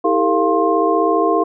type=tone cluster; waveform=sine; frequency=323.2 / 400.1 / 455.1 / 695 / 1060 Hz; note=E4 / G4 / A#4 / F5 / C6; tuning=-34 / +35 / -42 / -9 / +22 cents; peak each=-19 dBFS; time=0.04-1.44 s; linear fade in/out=10 ms; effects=none